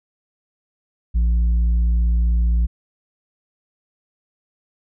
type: tone with tanh clipping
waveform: sine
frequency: 57.7 Hz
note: A#1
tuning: 17 cents flat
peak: -15 dBFS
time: 1.14-2.67 s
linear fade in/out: 20 ms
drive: 4 dB
effects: none